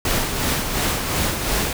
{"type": "noise with tremolo", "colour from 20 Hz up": "pink", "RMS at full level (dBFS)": -20, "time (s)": [0.05, 1.73], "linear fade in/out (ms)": 2, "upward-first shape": "sine", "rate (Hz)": 2.8, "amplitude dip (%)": 45, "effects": []}